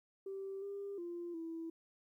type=tone with pitch steps; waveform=sine; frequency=388.9 / 399.7 / 345.7 / 328.6 Hz; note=G4 / G4 / F4 / E4; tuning=-14 / +34 / -18 / -5 cents; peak=-40 dBFS; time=0.26-1.7 s; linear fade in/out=5 ms; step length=360 ms; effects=tanh soft clip ceiling -36 dBFS + 13-bit